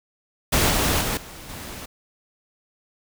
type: noise with level steps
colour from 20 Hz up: pink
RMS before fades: -19 / -21 / -25 / -40 / -36 dBFS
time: 0.52-1.86 s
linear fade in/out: 10 ms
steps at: 0.7 / 1.01 / 1.17 / 1.49 s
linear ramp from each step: 2 ms
effects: none